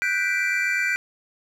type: chord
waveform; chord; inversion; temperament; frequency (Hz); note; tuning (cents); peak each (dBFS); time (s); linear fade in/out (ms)
triangle; G major seventh; third; equal; 1480 / 1568 / 1975.5 / 2349; F#6 / G6 / B6 / D7; 0 / 0 / 0 / 0; -26 / -26 / -25 / -23; 0.02-0.96; 0
effects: none